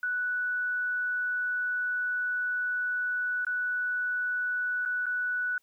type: tone with dropouts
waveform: sine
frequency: 1480 Hz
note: F#6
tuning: in tune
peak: -27 dBFS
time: 0.03-5.58 s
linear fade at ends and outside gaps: 2 ms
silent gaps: 3.449-3.467 / 4.852-4.858 / 5.058-5.065 s
effects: white hiss -72 dBFS RMS until 5.62 s